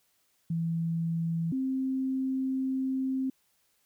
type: tone pair in turn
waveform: sine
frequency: 165.6 / 263.5 Hz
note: E3 / C4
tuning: +8 / +12 cents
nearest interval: minor sixth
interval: 804 cents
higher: second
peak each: -27 dBFS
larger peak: neither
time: 0.5-1.52 / 1.52-3.3 s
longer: second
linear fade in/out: 5 ms
effects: white hiss -71 dBFS RMS until 3.85 s